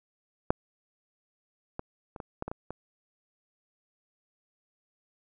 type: clicks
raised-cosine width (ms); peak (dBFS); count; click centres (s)
1; -8 / -20 / -27 / -23 / -18 / -21 / -21 / -23; 8; 0.505 / 1.794 / 2.162 / 2.202 / 2.424 / 2.48 / 2.515 / 2.706
effects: none